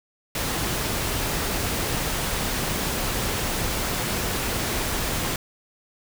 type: noise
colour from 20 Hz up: pink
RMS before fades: -26 dBFS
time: 0.35-5.36 s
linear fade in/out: 2 ms
effects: none